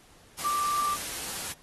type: tone in noise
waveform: sine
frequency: 1177 Hz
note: D6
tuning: 3 cents sharp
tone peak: -25 dBFS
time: 0.44-0.96 s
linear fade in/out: 10 ms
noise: white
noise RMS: -35 dBFS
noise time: 0.38-1.53 s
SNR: +7 dB
effects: pink hiss -57 dBFS RMS until 1.62 s + AAC 32 kbps